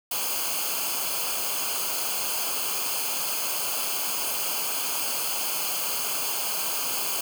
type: noise with comb filter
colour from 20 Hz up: white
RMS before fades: -28 dBFS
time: 0.11-7.21 s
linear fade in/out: 5 ms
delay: 0.53 ms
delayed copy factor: -0.8
effects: none